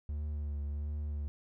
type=tone with vibrato; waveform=triangle; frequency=73.42 Hz; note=D2; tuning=in tune; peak=-32 dBFS; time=0.09-1.28 s; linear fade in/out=0 ms; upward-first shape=triangle; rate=1.4 Hz; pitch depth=39 cents each way; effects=none